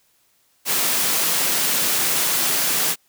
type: high-pass noise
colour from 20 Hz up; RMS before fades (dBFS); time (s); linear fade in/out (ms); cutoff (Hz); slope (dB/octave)
white; -20; 0.65-2.96; 50; 130; 48
effects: white hiss -62 dBFS RMS until 3.08 s